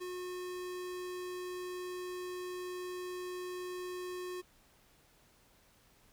square tone, 362.1 Hz, F#4, 37 cents flat, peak -40 dBFS, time 0-4.42 s, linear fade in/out 20 ms, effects pink hiss -66 dBFS RMS until 6.12 s

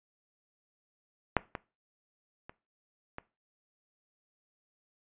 clicks, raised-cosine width 0.5 ms, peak -8 / -20 / -29 / -24 dBFS, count 4, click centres 1.367 / 1.552 / 2.495 / 3.184 s, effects noise-tail reverb RT60 0.3 s tail -20 dB re dry + resampled to 8000 Hz

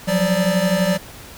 square tone cluster, 176.4 / 188.4 / 585 Hz, F3 / F#3 / D5, +18 / +32 / -7 cents, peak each -21 dBFS, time 0.07-0.98 s, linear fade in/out 20 ms, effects pink hiss -39 dBFS RMS until 1.37 s

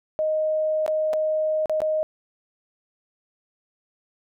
sine tone with dropouts, 622.3 Hz, D#5, in tune, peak -20 dBFS, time 0.19-2.03 s, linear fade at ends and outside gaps 0 ms, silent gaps 0.863-0.879 / 1.132-1.136 / 1.658-1.696 / 1.804-1.818 s, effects none

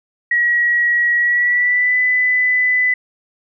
sine tone with pitch glide, 1912 to 2000 Hz, A#6 to B6, +43 to +21 cents, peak -12 dBFS, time 0.31-2.94 s, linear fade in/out 5 ms, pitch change +78 cents, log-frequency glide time 1.17-1.98 s, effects none

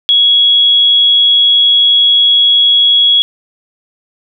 sine tone, 3337 Hz, G#7, 8 cents sharp, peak -5 dBFS, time 0.09-3.22 s, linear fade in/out 0 ms, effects none

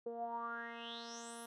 10% pulse tone with low-pass filter sweep, 233.1 Hz, A#3, in tune, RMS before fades -45 dBFS, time 0.06-1.46 s, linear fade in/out 5 ms, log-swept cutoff 480 to 12000 Hz, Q 8.3, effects none

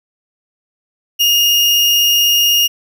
35% pulse tone, 2844 Hz, F7, 31 cents sharp, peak -8 dBFS, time 1.19-2.68 s, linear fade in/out 20 ms, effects none

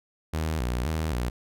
sawtooth tone with vibrato, 69.3 Hz, C#2, in tune, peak -22 dBFS, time 0.33-1.3 s, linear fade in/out 10 ms, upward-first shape square, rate 1.9 Hz, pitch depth 230 cents each way, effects none

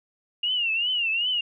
sine tone with vibrato, 2818 Hz, F7, 15 cents sharp, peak -22 dBFS, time 0.43-1.41 s, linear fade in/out 5 ms, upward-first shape triangle, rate 2.6 Hz, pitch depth 150 cents each way, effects none

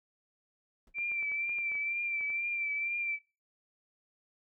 brown noise with exponential decay, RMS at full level -49 dBFS, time 0.87-0.95 s, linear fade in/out 2 ms, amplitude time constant 17 ms
sine tone with vibrato, 2349 Hz, D7, in tune, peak -31 dBFS, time 0.94-3.19 s, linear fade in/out 50 ms, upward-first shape triangle, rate 2.1 Hz, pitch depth 45 cents each way
clicks, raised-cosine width 0.5 ms, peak -37 dBFS, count 10, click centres 0.985 / 1.117 / 1.227 / 1.318 / 1.494 / 1.586 / 1.718 / 1.753 / 2.21 / 2.302 s
effects noise-tail reverb RT60 0.3 s tail -21 dB re dry

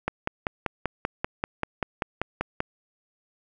click train, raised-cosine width 0.5 ms, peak -10 dBFS, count 14, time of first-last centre 0.08-2.604 s, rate 5.15 Hz, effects none

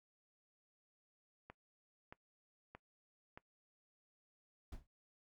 click train, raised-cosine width 0.5 ms, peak -36 dBFS, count 4, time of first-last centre 1.5-3.375 s, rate 1.6 Hz
brown noise with exponential decay, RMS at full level -41 dBFS, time 4.72-4.87 s, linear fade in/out 5 ms, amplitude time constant 32 ms
effects noise-tail reverb RT60 0.1 s tail -20 dB re dry

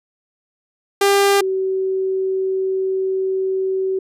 sawtooth / sine tone pair in turn, 398.8 / 380.3 Hz, G4 / F#4, +30 / +48 cents, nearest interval minor second, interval 82 cents, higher first, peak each -8 / -17 dBFS, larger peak first, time 1.01-1.41 / 1.41-3.99 s, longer second, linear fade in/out 5 ms, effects resampled to 32000 Hz

